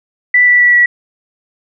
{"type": "tone with pitch steps", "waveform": "sine", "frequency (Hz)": [1975.5, 1963, 1950.6, 1938.2], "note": ["B6", "B6", "B6", "B6"], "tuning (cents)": [0, -11, -22, -33], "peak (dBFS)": -5, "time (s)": [0.34, 0.86], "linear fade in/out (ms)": 5, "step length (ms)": 130, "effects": []}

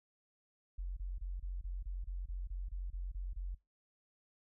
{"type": "tone bursts", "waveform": "sine", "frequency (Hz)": 45.14, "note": "F#1", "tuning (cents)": -42, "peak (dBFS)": -37, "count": 13, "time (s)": [0.78, 3.55], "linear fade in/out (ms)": 10, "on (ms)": 190, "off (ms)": 25, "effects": ["noise-tail reverb RT60 0.2 s tail -22 dB re dry"]}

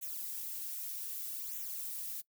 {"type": "noise with flanger", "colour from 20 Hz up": "violet", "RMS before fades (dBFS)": -41, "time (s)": [0.01, 2.22], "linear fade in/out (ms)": 20, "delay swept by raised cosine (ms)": [0.2, 5.1], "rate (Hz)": 0.64, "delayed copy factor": -0.8, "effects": ["noise-tail reverb RT60 0.1 s tail -21 dB re dry"]}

